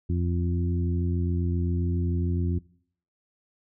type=harmonic tone with a mistuned harmonic; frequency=87.31 Hz; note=F2; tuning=in tune; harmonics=1 / 2 / 3 / 4; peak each=-24 / -30 / -34 / -36 dBFS; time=0.09-2.59 s; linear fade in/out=10 ms; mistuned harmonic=1; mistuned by=-16 cents; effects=noise-tail reverb RT60 0.6 s tail -22 dB re dry